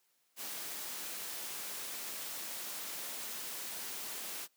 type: noise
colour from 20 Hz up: white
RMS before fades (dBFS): -42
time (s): 0.36-4.48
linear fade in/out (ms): 50
effects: white hiss -75 dBFS RMS until 4.56 s + high-pass 200 Hz 12 dB/octave